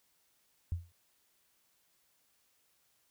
sine tone with exponential decay, 86.1 Hz, F2, 24 cents flat, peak -28 dBFS, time 0.72-0.92 s, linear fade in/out 0 ms, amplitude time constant 42 ms, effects white hiss -73 dBFS RMS until 3.1 s

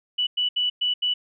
sine tone bursts at uneven times, 2960 Hz, F#7, in tune, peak -20 dBFS, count 5, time 0.18-0.27 / 0.37-0.49 / 0.56-0.7 / 0.81-0.94 / 1.02-1.14 s, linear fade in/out 10 ms, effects none

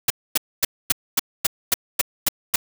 white noise bursts, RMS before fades -17 dBFS, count 10, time 0.08-2.56 s, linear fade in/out 5 ms, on 23 ms, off 250 ms, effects none

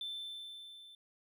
triangle tone with level ramp, 3539 Hz, A7, 9 cents sharp, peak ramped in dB -35 to -52 dBFS, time 0.01-0.95 s, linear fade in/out 2 ms, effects tanh soft clip ceiling -34 dBFS

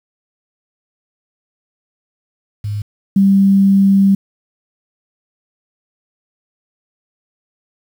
sine tone pair in turn, 103.83 / 196 Hz, G#2 / G3, 0 / 0 cents, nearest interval major seventh, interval 1100 cents, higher second, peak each -18 / -7 dBFS, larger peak second, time 2.64-2.82 / 3.16-4.15 s, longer second, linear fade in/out 5 ms, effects 7-bit

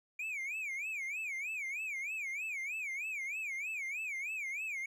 triangle tone with vibrato, 2349 Hz, D7, in tune, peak -35 dBFS, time 0.19-4.86 s, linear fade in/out 5 ms, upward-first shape sine, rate 3.2 Hz, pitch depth 200 cents each way, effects none

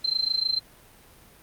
sine tone with amplitude modulation, 4117 Hz, C8, 29 cents flat, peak -19 dBFS, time 0.04-0.6 s, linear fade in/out 10 ms, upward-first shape sine, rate 26.6 Hz, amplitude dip 90%, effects pink hiss -53 dBFS RMS until 1.42 s + Opus 48 kbps

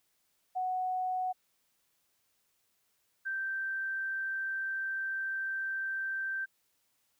sine tone pair in turn, 740 / 1563.5 Hz, F#5 / G6, 0 / -5 cents, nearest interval octave + minor second, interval 1295 cents, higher second, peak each -30 / -32 dBFS, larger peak first, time 0.55-1.33 / 3.25-6.46 s, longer second, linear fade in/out 20 ms, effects white hiss -75 dBFS RMS until 7.19 s

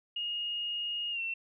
sine tone with pitch glide, 2859 to 2702 Hz, F7 to E7, +40 to +42 cents, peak -32 dBFS, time 0.16-1.34 s, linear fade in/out 5 ms, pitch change -98 cents, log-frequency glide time 1.11-1.21 s, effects none

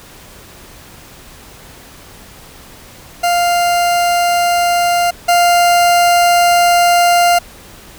40% pulse tone pair in turn, 698.5 / 698.5 Hz, F5 / F5, 0 / 0 cents, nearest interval unison, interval 0 cents, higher neither, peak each -10 / -7 dBFS, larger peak second, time 3.23-5.11 / 5.28-7.39 s, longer second, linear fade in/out 10 ms, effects pink hiss -38 dBFS RMS until 7.98 s

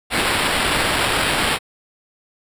violet noise with sample-and-hold, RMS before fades -19 dBFS, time 0.1-1.59 s, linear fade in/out 50 ms, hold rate 6300 Hz, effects resampled to 32000 Hz

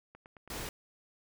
click train, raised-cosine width 0.5 ms, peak -37 dBFS, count 4, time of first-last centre 0.15-0.476 s, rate 9.19 Hz
pink noise, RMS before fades -40 dBFS, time 0.5-0.69 s, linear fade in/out 2 ms
effects none

